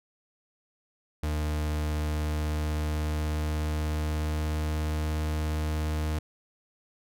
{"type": "tone with pitch glide", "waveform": "40% pulse", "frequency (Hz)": [76, 77.02], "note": ["D#2", "D#2"], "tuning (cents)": [-40, -17], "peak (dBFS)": -26, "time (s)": [1.23, 6.19], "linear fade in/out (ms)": 5, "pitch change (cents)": 23, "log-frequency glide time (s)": [1.62, 5.11], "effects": []}